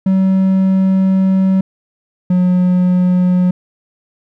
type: tone pair in turn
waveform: triangle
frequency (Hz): 190.2 / 180.96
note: F#3 / F#3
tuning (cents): +48 / -38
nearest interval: minor second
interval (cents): 86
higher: first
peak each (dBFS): -7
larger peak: neither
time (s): 0.06-1.61 / 2.3-3.51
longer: first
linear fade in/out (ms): 5
effects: none